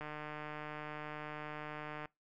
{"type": "click train", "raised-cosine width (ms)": 0.5, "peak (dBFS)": -29, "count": 310, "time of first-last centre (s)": [0.01, 2.056], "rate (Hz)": 151, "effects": ["noise-tail reverb RT60 0.2 s tail -24 dB re dry"]}